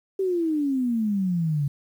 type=exponential sweep; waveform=sine; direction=down; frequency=392 to 138.7 Hz; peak=-21 dBFS; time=0.19-1.68 s; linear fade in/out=5 ms; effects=9-bit